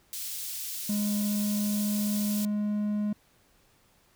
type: high-pass noise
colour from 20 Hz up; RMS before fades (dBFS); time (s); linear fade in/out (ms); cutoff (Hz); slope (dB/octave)
white; -36; 0.13-2.45; 0; 3700; 12
type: tone with pitch glide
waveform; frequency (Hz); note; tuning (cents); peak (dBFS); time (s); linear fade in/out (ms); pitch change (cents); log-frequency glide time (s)
triangle; 207.3 to 208.7; G#3 to G#3; -3 to +9; -24; 0.89-3.13; 5; +12; 1.36-2.8
effects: pink hiss -64 dBFS RMS until 4.15 s